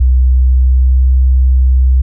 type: tone with pitch glide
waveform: sine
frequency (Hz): 63.5 to 64.35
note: B1 to C2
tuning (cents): +49 to -28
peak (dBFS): -5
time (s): 0-2.02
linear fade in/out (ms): 10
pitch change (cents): +23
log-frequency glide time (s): 0.24-1.16
effects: none